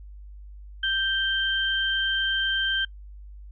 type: tone pair together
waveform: sine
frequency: 1568 / 3136 Hz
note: G6 / G7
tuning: 0 / 0 cents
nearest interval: octave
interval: 1200 cents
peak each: -25 dBFS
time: 0.83-2.85 s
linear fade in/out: 5 ms
effects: noise-tail reverb RT60 0.1 s tail -25 dB re dry + added 50 Hz sine -40 dBFS peak until 3.51 s